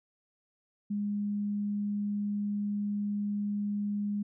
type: tone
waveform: sine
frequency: 205.3 Hz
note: G#3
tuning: 20 cents flat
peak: -29 dBFS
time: 0.9-4.23 s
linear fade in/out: 10 ms
effects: none